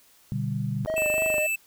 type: chord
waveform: sine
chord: G major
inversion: first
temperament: just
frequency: 122.5 / 147 / 196 Hz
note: B2 / D3 / G3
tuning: -14 / +2 / 0 cents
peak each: -29 / -30 / -31 dBFS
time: 0.32-0.85 s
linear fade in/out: 0 ms
type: click train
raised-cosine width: 1 ms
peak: -21 dBFS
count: 14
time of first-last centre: 0.86-1.382 s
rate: 24.9 Hz
type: tone with vibrato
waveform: triangle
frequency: 622.3 Hz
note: D#5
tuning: in tune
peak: -23 dBFS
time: 0.87-1.47 s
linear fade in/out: 10 ms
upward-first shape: sine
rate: 3.4 Hz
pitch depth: 42 cents each way
type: tone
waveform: square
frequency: 2637 Hz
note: E7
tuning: in tune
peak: -25 dBFS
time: 0.96-1.56 s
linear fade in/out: 10 ms
effects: white hiss -58 dBFS RMS until 1.66 s